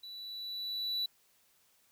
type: tone with level ramp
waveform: triangle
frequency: 3951 Hz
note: B7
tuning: in tune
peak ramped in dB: -43 to -29 dBFS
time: 0.03-1.06 s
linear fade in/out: 5 ms
effects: white hiss -69 dBFS RMS until 1.91 s